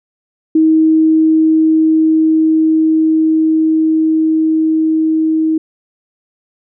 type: tone with level ramp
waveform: sine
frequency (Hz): 317.2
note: D#4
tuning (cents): +33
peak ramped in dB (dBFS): -6 to -10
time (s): 0.55-5.58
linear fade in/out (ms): 5
effects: none